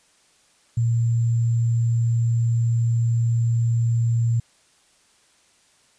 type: tone with sample-and-hold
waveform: sine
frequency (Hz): 116.7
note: A#2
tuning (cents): +2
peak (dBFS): -17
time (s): 0.77-4.4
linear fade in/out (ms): 5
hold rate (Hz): 7350
effects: white hiss -59 dBFS RMS until 5.98 s + resampled to 22050 Hz